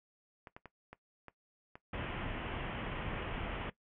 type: clicks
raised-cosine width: 0.5 ms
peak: -33 dBFS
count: 7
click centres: 0.472 / 0.565 / 0.657 / 0.93 / 1.283 / 1.755 / 1.945 s
type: low-pass noise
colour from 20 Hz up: pink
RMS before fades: -40 dBFS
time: 1.93-3.7 s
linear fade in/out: 5 ms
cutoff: 3200 Hz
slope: 96 dB/octave
effects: noise-tail reverb RT60 0.1 s tail -17 dB re dry